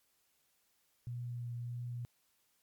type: tone with vibrato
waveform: sine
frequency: 120.6 Hz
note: B2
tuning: 41 cents flat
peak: -38 dBFS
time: 1.07-2.05 s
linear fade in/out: 0 ms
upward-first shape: triangle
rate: 1.6 Hz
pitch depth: 16 cents each way
effects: white hiss -75 dBFS RMS until 2.62 s + MP3 96 kbps